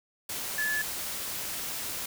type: tone in noise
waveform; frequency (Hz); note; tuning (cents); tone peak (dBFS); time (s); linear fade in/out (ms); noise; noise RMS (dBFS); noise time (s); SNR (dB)
sine; 1722; A6; -38; -27; 0.58-0.82; 5; white; -35; 0.29-2.06; +5
effects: none